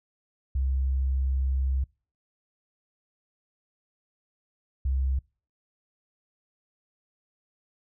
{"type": "tone pair in turn", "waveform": "sine", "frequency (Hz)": [66.2, 66.2], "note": ["C2", "C2"], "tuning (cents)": [21, 21], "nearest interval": "unison", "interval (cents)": 0, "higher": "neither", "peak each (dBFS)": -23, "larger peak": "neither", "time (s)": [[0.55, 1.84], [4.85, 5.19]], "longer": "first", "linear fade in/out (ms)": 5, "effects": ["noise-tail reverb RT60 0.4 s tail -26 dB re dry"]}